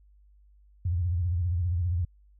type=tone with vibrato; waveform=sine; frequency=87.31 Hz; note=F2; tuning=in tune; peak=-24 dBFS; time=0.85-2.05 s; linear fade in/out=5 ms; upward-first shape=sine; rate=15 Hz; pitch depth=130 cents each way; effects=added 50 Hz sine -55 dBFS peak until 2.39 s